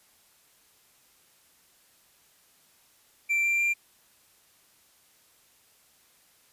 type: tone with pitch steps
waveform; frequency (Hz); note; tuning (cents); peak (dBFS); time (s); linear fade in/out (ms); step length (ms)
triangle; 2349 / 2364 / 2379; D7 / D7 / D7; 0 / +11 / +22; -21; 3.29-3.74; 20; 150
effects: white hiss -62 dBFS RMS until 6.52 s + resampled to 32000 Hz